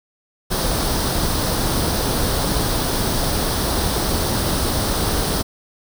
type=noise with comb filter; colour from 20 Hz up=pink; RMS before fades=-20 dBFS; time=0.5-5.43 s; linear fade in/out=20 ms; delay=0.21 ms; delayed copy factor=+0.55; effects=none